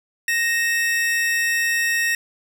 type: tone pair together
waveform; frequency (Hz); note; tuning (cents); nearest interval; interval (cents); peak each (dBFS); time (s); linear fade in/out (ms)
45% pulse; 1862.3 / 2637; A#6 / E7; -2 / 0; tritone; 602; -19 / -26; 0.28-2.15; 2
effects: none